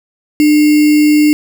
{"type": "tone with sample-and-hold", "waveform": "sine", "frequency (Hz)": 300, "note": "D4", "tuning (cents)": 37, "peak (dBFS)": -5, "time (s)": [0.4, 1.33], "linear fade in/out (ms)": 0, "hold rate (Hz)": 2450, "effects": []}